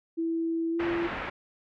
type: tone with pitch glide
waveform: sine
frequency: 329.6 to 340.8 Hz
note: E4 to F4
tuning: 0 to -42 cents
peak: -26 dBFS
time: 0.17-1.08 s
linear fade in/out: 20 ms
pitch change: +58 cents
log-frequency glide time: 0.71-0.81 s
type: low-pass noise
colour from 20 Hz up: white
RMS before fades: -35 dBFS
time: 0.79-1.3 s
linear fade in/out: 10 ms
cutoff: 2200 Hz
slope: 24 dB/octave
effects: none